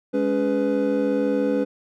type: tone cluster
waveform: triangle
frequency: 207.5 / 281.3 / 416.6 / 498.4 Hz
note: G#3 / C#4 / G#4 / B4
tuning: -1 / +26 / +5 / +16 cents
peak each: -25 / -21 / -27 / -21 dBFS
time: 0.13-1.65 s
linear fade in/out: 20 ms
effects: none